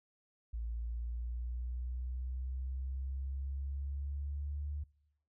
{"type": "linear sweep", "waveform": "sine", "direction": "up", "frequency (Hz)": [56.5, 73.5], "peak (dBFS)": -36, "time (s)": [0.53, 4.84], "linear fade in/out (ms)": 10, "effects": ["noise-tail reverb RT60 0.9 s tail -25 dB re dry"]}